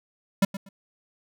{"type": "tone with echo", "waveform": "square", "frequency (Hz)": 196, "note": "G3", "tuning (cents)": 0, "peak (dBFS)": -17, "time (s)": [0.42, 0.45], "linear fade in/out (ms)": 5, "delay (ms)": 120, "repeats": 2, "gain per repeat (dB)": -14, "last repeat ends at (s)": 0.69, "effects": []}